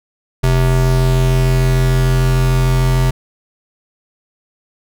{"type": "tone pair together", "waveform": "square", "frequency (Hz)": [43.35, 130], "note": ["F1", "C3"], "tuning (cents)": [-12, -11], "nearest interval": "octave + perfect fifth", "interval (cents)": 1901, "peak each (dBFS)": -15, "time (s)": [0.43, 3.11], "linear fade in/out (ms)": 10, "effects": []}